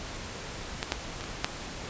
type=clicks; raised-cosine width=0.2 ms; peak=-11 / -8 / -22 / -21 / -7 dBFS; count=5; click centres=0.829 / 0.921 / 1.209 / 1.24 / 1.445 s; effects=pink hiss -39 dBFS RMS until 1.89 s + resampled to 16000 Hz